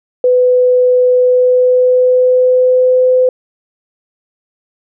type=tone with pitch glide; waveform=sine; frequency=500 to 508.4 Hz; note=B4 to C5; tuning=+21 to -50 cents; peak=-6 dBFS; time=0.24-3.29 s; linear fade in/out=2 ms; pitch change=+29 cents; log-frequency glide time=1.12-3.1 s; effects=none